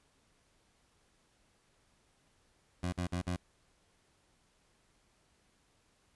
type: tone bursts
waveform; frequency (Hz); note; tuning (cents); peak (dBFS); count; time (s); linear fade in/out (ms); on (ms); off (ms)
20% pulse; 89; F2; +33; -28; 4; 2.83-3.362; 5; 94; 52
effects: pink hiss -71 dBFS RMS until 6.15 s + resampled to 24000 Hz